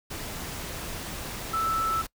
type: tone in noise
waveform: sine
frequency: 1318.5 Hz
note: E6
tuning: in tune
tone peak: -24 dBFS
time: 1.53-2.02 s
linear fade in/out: 10 ms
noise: pink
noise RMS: -36 dBFS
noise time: 0.1-2.07 s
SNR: +9 dB
effects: noise-tail reverb RT60 0.1 s tail -23 dB re dry